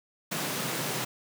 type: high-pass noise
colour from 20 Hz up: pink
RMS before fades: -32 dBFS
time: 0.31-1.05 s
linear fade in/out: 10 ms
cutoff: 120 Hz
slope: 96 dB/octave
effects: none